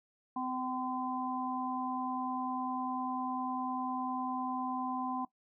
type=harmonic tone; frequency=255.7 Hz; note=C4; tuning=40 cents flat; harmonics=1 / 3 / 4; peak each=-37 / -38 / -38 dBFS; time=0.36-5.25 s; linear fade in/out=5 ms; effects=noise-tail reverb RT60 0.1 s tail -18 dB re dry